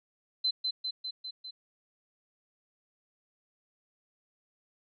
sine tone with echo, 4057 Hz, B7, 46 cents sharp, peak -25 dBFS, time 0.44-0.51 s, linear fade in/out 10 ms, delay 200 ms, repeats 5, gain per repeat -3 dB, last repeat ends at 1.51 s, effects none

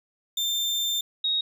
35% pulse / sine tone pair in turn, 3585 / 3764 Hz, A7 / A#7, +32 / +16 cents, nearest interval minor second, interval 84 cents, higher second, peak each -22 dBFS, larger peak neither, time 0.37-1.01 / 1.24-1.41 s, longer first, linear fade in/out 5 ms, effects none

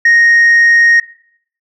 sine tone, 1864.7 Hz, A#6, in tune, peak -3 dBFS, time 0.05-1 s, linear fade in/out 5 ms, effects noise-tail reverb RT60 0.6 s tail -18 dB re dry + tanh soft clip ceiling -3 dBFS

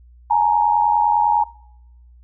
sine tone pair together, 842.4 / 932.3 Hz, G#5 / A#5, +24 / 0 cents, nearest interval major second, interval 176 cents, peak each -16 dBFS, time 0.3-1.44 s, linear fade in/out 10 ms, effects noise-tail reverb RT60 0.8 s tail -21 dB re dry + added 60 Hz sine -44 dBFS peak until 2.23 s

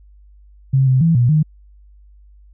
sine tone with pitch steps, 133.8 / 129.9 / 165.2 / 121.4 / 153.9 Hz, C3 / C3 / E3 / B2 / D#3, +39 / -12 / +4 / -29 / -19 cents, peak -10 dBFS, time 0.73-1.43 s, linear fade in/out 10 ms, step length 140 ms, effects added 50 Hz sine -43 dBFS peak until 2.53 s

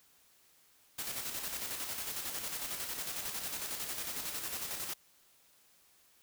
white noise with tremolo, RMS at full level -38 dBFS, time 0.98-4.94 s, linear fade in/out 10 ms, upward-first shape square, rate 11 Hz, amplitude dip 40%, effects white hiss -66 dBFS RMS until 6.22 s

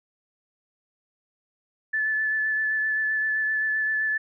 sine tone with vibrato, 1740 Hz, A6, 20 cents flat, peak -22 dBFS, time 1.93-4.18 s, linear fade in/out 10 ms, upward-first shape sine, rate 7.7 Hz, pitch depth 15 cents each way, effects none

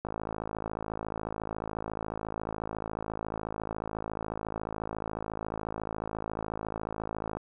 click train, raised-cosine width 1 ms, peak -20 dBFS, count 397, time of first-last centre 0.05-7.37 s, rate 54.1 Hz, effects none

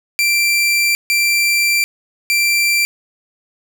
sawtooth tone bursts at uneven times, 2354 Hz, D7, 3 cents sharp, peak -9 dBFS, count 3, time 0.19-0.95 / 1.1-1.84 / 2.3-2.85 s, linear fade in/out 0 ms, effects none

